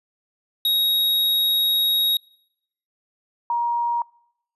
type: tone pair in turn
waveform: square / sine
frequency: 3784 / 946 Hz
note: A#7 / A#5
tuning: +25 / +25 cents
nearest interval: 2 octaves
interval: 2400 cents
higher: first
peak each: -18 / -19 dBFS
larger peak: first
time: 0.65-2.17 / 3.5-4.02 s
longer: first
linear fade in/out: 2 ms
effects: noise-tail reverb RT60 0.8 s tail -26 dB re dry + resampled to 32000 Hz